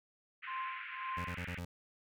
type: band-pass noise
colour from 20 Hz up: white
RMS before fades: -46 dBFS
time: 0.42-1.6 s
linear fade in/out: 20 ms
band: 1400 to 2600 Hz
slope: 48 dB/octave
type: tone with tremolo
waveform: sine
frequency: 1046.5 Hz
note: C6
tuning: in tune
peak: -36 dBFS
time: 0.47-1.37 s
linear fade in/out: 10 ms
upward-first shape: triangle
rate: 1.9 Hz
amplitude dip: 100%
type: tone bursts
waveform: 25% pulse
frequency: 87.6 Hz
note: F2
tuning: 6 cents sharp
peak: -36 dBFS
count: 5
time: 1.17-1.65 s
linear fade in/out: 5 ms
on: 76 ms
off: 25 ms
effects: none